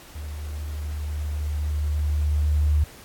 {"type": "tone with level ramp", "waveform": "sine", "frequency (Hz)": 74.7, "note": "D2", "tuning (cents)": 30, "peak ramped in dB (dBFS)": [-31, -16], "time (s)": [0.15, 2.84], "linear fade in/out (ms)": 5, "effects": ["pink hiss -46 dBFS RMS until 3.04 s", "AAC 64 kbps"]}